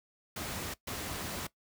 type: noise bursts at uneven times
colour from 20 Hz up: pink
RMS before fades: -38 dBFS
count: 2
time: 0.36-0.74 / 0.87-1.47 s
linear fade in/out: 5 ms
effects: noise-tail reverb RT60 0.1 s tail -18 dB re dry + high-pass 60 Hz 12 dB/octave